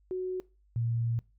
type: tone pair in turn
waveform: sine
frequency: 369.5 / 116.39 Hz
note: F#4 / A#2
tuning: -2 / -2 cents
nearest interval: octave + minor sixth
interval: 2000 cents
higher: first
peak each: -30 / -27 dBFS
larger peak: second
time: 0.11-0.4 / 0.76-1.19 s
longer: second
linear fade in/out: 0 ms
effects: noise-tail reverb RT60 0.3 s tail -22 dB re dry + added 50 Hz sine -62 dBFS peak until 1.38 s